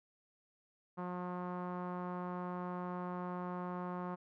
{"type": "tone with low-pass filter", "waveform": "sawtooth", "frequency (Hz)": 179.3, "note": "F3", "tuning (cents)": 46, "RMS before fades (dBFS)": -41, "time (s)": [0.97, 4.16], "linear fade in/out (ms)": 20, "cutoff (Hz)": 1100, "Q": 2.9, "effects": []}